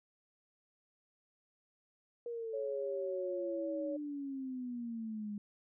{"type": "exponential sweep", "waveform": "sine", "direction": "down", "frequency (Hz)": [477.7, 203.9], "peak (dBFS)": -38, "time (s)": [2.26, 5.38], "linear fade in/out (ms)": 2}
{"type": "tone with pitch glide", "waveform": "sine", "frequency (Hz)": [554.4, 564.7], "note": ["C#5", "C#5"], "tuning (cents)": [0, 32], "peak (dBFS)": -37, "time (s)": [2.53, 3.97], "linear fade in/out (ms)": 10, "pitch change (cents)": 32, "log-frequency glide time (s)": [3.54, 3.68]}
{"effects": []}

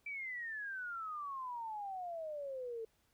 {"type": "exponential sweep", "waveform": "sine", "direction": "down", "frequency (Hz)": [2340, 441.1], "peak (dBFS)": -40, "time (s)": [0.06, 2.85], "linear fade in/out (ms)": 5, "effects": ["pink hiss -75 dBFS RMS until 3.13 s"]}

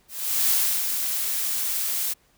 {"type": "noise with ADSR envelope", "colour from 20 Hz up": "blue", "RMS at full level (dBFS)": -20, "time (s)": [0.08, 2.14], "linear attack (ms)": 420, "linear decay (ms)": 320, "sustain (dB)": -6, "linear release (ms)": 18, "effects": ["pink hiss -62 dBFS RMS until 2.37 s"]}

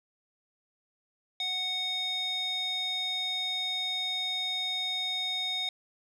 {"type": "tone with band-pass filter", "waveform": "square", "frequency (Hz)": 740, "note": "F#5", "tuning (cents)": 0, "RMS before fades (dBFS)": -32, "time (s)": [1.4, 5.69], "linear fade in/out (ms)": 2, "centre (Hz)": 3400, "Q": 9.5, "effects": []}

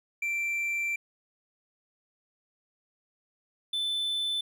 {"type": "tone pair in turn", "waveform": "triangle", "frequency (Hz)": [2349, 3520], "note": ["D7", "A7"], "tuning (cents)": [0, 0], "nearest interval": "perfect fifth", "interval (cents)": 700, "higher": "second", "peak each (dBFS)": -26, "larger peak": "neither", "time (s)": [[0.22, 0.96], [3.73, 4.41]], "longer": "first", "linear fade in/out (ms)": 5, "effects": []}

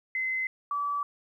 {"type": "tone pair in turn", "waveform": "sine", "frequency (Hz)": [2052, 1151.6], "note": ["C7", "D6"], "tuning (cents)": [-34, -34], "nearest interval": "minor seventh", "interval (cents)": 1000, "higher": "first", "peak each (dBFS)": -27, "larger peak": "neither", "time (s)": [[0.15, 0.47], [0.71, 1.03]], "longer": "neither", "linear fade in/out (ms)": 2, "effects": ["11-bit"]}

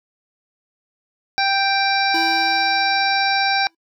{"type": "harmonic tone", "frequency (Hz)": 785, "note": "G5", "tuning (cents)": 2, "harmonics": [1, 2, 3, 5, 6, 7], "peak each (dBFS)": [-19, -22, -24, -26, -27, -27], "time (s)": [1.38, 3.67], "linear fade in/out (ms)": 0}
{"type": "tone with exponential decay", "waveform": "square", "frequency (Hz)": 329.6, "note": "E4", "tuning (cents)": 0, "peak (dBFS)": -24, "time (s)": [2.14, 3.75], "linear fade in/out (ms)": 5, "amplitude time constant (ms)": 350}
{"effects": ["noise-tail reverb RT60 0.1 s tail -24 dB re dry"]}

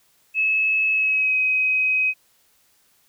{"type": "tone with pitch glide", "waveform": "sine", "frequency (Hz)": [2589, 2527], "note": ["E7", "D#7"], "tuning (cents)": [-32, 26], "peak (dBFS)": -17, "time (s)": [0.34, 2.14], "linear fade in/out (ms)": 50, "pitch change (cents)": -42, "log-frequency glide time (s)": [0.91, 1.36], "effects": ["white hiss -61 dBFS RMS until 3.08 s"]}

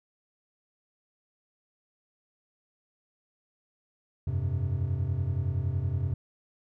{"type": "chord", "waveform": "triangle", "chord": "F suspended second", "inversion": "none", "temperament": "equal", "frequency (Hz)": [87.31, 98, 130.81], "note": ["F2", "G2", "C3"], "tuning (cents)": [0, 0, 0], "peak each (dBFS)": -29, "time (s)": [4.27, 6.14], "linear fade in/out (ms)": 5, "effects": []}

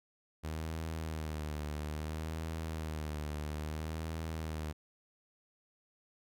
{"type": "tone with vibrato", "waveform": "sawtooth", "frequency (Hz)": 77.78, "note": "D#2", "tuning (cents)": 0, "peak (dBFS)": -33, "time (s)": [0.43, 4.73], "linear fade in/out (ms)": 20, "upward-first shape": "sine", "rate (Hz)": 0.6, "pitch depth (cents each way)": 63, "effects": []}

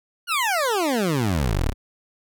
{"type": "exponential sweep", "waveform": "20% pulse", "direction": "down", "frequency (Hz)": [1483, 30], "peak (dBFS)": -15, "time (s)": [0.27, 1.74], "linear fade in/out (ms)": 50, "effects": []}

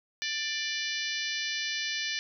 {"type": "harmonic tone", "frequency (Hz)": 590, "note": "D5", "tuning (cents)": 8, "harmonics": [3, 4, 5, 6, 7, 8, 9, 10], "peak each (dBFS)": [-36, -37, -38, -39, -39, -40, -41, -41], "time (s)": [0.22, 2.19], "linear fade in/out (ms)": 0, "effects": []}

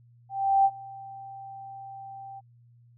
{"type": "tone with ADSR envelope", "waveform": "sine", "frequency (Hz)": 783, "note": "G5", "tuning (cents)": -2, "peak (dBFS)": -16, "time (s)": [0.29, 2.41], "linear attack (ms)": 360, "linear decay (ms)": 51, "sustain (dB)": -23, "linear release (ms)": 26, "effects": ["added 119 Hz sine -54 dBFS peak until 2.97 s"]}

